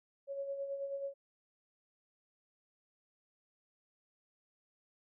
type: tone with tremolo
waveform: sine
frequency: 554.4 Hz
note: C#5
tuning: in tune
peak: -35 dBFS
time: 0.27-1.14 s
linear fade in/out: 50 ms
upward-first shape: sine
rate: 9.3 Hz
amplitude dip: 50%
effects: none